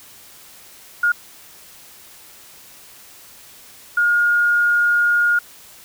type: tone bursts at uneven times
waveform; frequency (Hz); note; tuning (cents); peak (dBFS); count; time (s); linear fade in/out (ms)
sine; 1426; F6; +36; -13; 2; 1.03-1.12 / 3.97-5.39; 5
effects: white hiss -44 dBFS RMS until 5.84 s